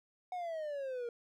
triangle exponential sweep, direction down, 740 to 466.2 Hz, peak -35 dBFS, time 0.32-1.09 s, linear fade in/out 2 ms, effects none

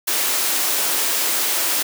white high-pass noise, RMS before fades -20 dBFS, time 0.07-1.83 s, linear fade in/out 10 ms, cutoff 270 Hz, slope 24 dB/octave, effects none

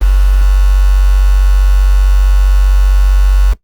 sine tone with quantisation, 47.65 Hz, G1, 48 cents flat, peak -4 dBFS, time 0.01-3.54 s, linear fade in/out 20 ms, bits 4, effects noise-tail reverb RT60 0.1 s tail -18 dB re dry + Opus 24 kbps

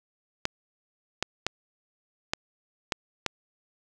clicks, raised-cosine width 0.2 ms, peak -8 dBFS, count 6, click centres 0.454 / 1.226 / 1.466 / 2.335 / 2.922 / 3.263 s, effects none

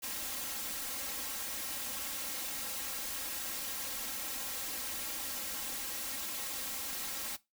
white noise with comb filter, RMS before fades -39 dBFS, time 0.02-7.37 s, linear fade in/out 20 ms, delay 3.7 ms, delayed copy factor +1, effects noise-tail reverb RT60 0.2 s tail -18 dB re dry

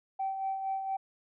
sine tone with tremolo, 773 Hz, G5, 24 cents flat, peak -28 dBFS, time 0.19-0.97 s, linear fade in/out 10 ms, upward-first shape sine, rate 4.3 Hz, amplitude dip 50%, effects tanh soft clip ceiling -25 dBFS

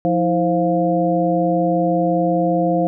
harmonic tone with a mistuned harmonic, 174.7 Hz, F3, 1 cent sharp, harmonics 1 / 2 / 3 / 4, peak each -20 / -20 / -20 / -20 dBFS, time 0.05-2.87 s, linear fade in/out 0 ms, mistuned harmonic 2, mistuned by -130 cents, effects none

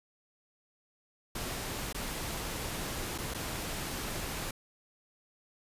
pink noise with dropouts, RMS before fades -37 dBFS, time 1.35-4.51 s, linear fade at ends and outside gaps 5 ms, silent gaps 1.928-1.945 / 3.18-3.184 / 3.339-3.345 s, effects resampled to 32000 Hz

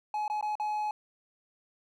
triangle tone with dropouts, 846 Hz, G#5, 32 cents sharp, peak -27 dBFS, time 0.14-0.91 s, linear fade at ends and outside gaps 2 ms, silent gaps 0.28-0.299 / 0.411-0.426 / 0.554-0.598 s, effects none

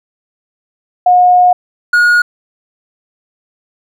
sine / triangle tone pair in turn, 721 / 1442 Hz, F#5 / F#6, -45 / -45 cents, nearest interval octave, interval 1200 cents, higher second, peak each -4 dBFS, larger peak neither, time 1.06-1.53 / 1.93-2.22 s, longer first, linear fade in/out 5 ms, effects none

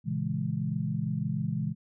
sine chord, A# half-diminished seventh, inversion none, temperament equal, 116.54 / 138.59 / 164.81 / 207.7 Hz, A#2 / C#3 / E3 / G#3, 0 / 0 / 0 / 0 cents, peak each -35 / -33 / -32 / -34 dBFS, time 0.04-1.75 s, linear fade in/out 50 ms, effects none

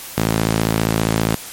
sawtooth tone with high-pass filter, 55 Hz, A1, in tune, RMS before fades -18 dBFS, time 0.17-1.35 s, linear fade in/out 5 ms, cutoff 150 Hz, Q 1, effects white hiss -33 dBFS RMS until 1.52 s + MP3 64 kbps

